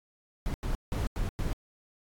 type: noise bursts at uneven times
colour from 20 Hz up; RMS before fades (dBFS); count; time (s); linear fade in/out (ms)
brown; -30; 5; 0.46-0.54 / 0.63-0.75 / 0.92-1.07 / 1.16-1.29 / 1.39-1.53; 0
effects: AAC 64 kbps